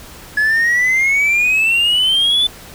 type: exponential sweep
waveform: triangle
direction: up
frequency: 1693 to 3520 Hz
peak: -9 dBFS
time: 0.37-2.47 s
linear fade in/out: 5 ms
effects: tanh soft clip ceiling -5 dBFS + pink hiss -37 dBFS RMS until 2.74 s